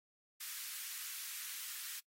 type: high-pass noise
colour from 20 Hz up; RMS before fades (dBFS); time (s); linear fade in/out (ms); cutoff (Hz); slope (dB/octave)
white; -45; 0.4-2; 10; 1400; 24
effects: noise-tail reverb RT60 0.1 s tail -23 dB re dry + AAC 48 kbps